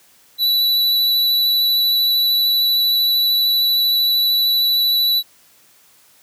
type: tone with vibrato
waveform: square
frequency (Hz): 3951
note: B7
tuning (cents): 0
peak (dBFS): -14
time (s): 0.38-5.23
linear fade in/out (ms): 50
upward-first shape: sine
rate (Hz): 13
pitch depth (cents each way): 11
effects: white hiss -52 dBFS RMS until 6.22 s + high-pass 80 Hz 12 dB/octave